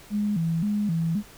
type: tone with vibrato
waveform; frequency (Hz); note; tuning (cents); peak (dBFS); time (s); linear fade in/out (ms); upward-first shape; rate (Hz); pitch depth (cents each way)
sine; 185; F#3; 0; -22; 0.1-1.23; 50; square; 1.9; 200
effects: pink hiss -49 dBFS RMS until 1.37 s